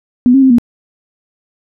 sine tone with pitch steps, 247.4 / 270 / 263.3 / 238.8 Hz, B3 / C#4 / C4 / A#3, +3 / -45 / +11 / +42 cents, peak -4 dBFS, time 0.26-0.584 s, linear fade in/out 0 ms, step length 81 ms, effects none

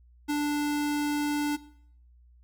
square tone, 293.7 Hz, D4, in tune, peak -26 dBFS, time 0.28-1.57 s, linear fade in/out 20 ms, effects noise-tail reverb RT60 0.6 s tail -18 dB re dry + added 60 Hz sine -54 dBFS peak until 2.43 s

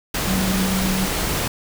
sine tone in noise, 189 Hz, F#3, 37 cents sharp, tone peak -20 dBFS, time 0.27-1.06 s, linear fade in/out 5 ms, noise pink, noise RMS -23 dBFS, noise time 0.14-1.48 s, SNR 0 dB, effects none

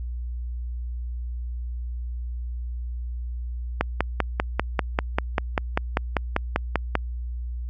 click train, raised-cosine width 0.5 ms, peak -5 dBFS, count 17, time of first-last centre 3.81-6.953 s, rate 5.09 Hz, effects added 60 Hz sine -28 dBFS peak until 7.69 s

